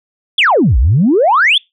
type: exponential two-way sweep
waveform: sine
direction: down then up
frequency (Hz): 3616 to 52.4 to 3616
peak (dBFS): -6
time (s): 0.38-1.58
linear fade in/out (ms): 5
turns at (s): 0.78
effects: noise-tail reverb RT60 0.2 s tail -25 dB re dry + tanh soft clip ceiling -2 dBFS